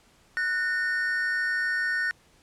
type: tone pair together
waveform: triangle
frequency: 1479 / 1826 Hz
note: F#6 / A#6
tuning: -1 / -36 cents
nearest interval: major third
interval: 365 cents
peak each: -26 / -25 dBFS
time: 0.37-2.11 s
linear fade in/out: 0 ms
effects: pink hiss -60 dBFS RMS until 2.42 s + low-pass 10000 Hz 12 dB/octave